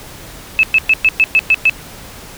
sine tone bursts, 2608 Hz, E7, 19 cents flat, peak -6 dBFS, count 8, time 0.59-1.696 s, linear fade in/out 0 ms, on 42 ms, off 110 ms, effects pink hiss -34 dBFS RMS until 2.37 s

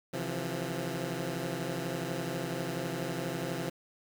15% pulse tone cluster, 132.9 / 163.6 / 175.7 Hz, C3 / E3 / F3, +27 / -13 / +11 cents, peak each -31 dBFS, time 0.13-3.7 s, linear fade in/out 10 ms, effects 9-bit

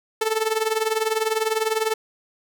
sawtooth tone with tremolo, 440 Hz, A4, in tune, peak -13 dBFS, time 0.21-1.94 s, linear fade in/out 5 ms, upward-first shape triangle, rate 20 Hz, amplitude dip 85%, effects none

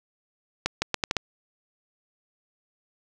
accelerating click train, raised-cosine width 0.2 ms, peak -6 dBFS, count 6, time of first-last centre 0.66-1.167 s, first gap 160 ms, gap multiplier 0.77, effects none

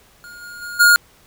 square tone with level steps, 1426 Hz, F6, 36 cents sharp, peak -37 / -34 / -29 / -9 dBFS, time 0.24-0.96 s, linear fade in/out 0 ms, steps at 0.41 / 0.61 / 0.79 s, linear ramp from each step 20 ms, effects pink hiss -52 dBFS RMS until 1.26 s

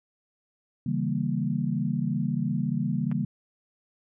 sine chord, C# diminished seventh, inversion none, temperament equal with one note detuned, 138.59 / 161.61 / 196 / 233.1 Hz, C#3 / E3 / G3 / Bb3, 0 / -34 / 0 / 0 cents, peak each -30 dBFS, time 0.86-3.25 s, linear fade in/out 5 ms
clicks, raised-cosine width 0.5 ms, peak -27 / -34 dBFS, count 2, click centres 3.115 / 3.122 s
effects none

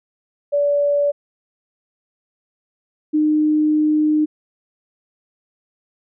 sine tone pair in turn, 576 / 305.1 Hz, D5 / D#4, -34 / -34 cents, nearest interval major seventh, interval 1100 cents, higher first, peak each -14 / -13 dBFS, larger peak second, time 0.52-1.12 / 3.13-4.26 s, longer second, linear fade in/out 20 ms, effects none

